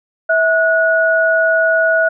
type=tone pair together; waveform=sine; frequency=650.4 / 1460 Hz; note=E5 / F#6; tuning=-23 / -24 cents; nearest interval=octave + major second; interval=1399 cents; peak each=-13 dBFS; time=0.29-2.09 s; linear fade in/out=10 ms; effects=none